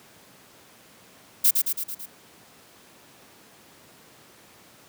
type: noise with echo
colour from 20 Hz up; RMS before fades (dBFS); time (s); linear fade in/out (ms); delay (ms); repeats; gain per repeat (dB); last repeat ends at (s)
violet; -17; 1.44-1.51; 10; 110; 5; -4; 2.06
effects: pink hiss -52 dBFS RMS until 4.88 s + high-pass 150 Hz 12 dB/octave